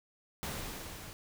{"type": "noise with level ramp", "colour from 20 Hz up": "pink", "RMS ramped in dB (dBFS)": [-38, -48], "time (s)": [0.43, 1.13], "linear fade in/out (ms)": 0, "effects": []}